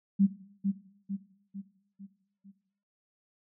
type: tone with echo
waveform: sine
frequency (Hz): 196.8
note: G3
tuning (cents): +7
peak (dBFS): -19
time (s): 0.19-0.27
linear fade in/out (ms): 20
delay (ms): 450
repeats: 5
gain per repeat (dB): -6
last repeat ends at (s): 2.52
effects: noise-tail reverb RT60 0.8 s tail -17 dB re dry